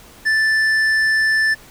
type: tone with tanh clipping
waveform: triangle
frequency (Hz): 1760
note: A6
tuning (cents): 0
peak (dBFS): -15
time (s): 0.25-1.55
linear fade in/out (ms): 20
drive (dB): 12
effects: pink hiss -44 dBFS RMS until 1.7 s